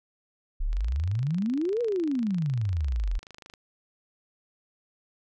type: exponential two-way sweep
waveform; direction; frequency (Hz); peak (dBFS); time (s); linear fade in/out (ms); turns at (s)
sine; up then down; 30.96 to 493.9 to 38.36; -24; 0.6-3.19; 10; 1.81
type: click train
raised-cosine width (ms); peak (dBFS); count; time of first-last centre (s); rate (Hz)
0.2; -28; 74; 0.73-3.538; 26
effects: none